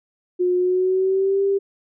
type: tone with pitch glide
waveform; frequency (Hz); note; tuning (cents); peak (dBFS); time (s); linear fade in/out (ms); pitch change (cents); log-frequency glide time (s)
sine; 360 to 394.9; F#4 to G4; -47 to +13; -16; 0.39-1.59; 20; +160; 0.57-1.42
effects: none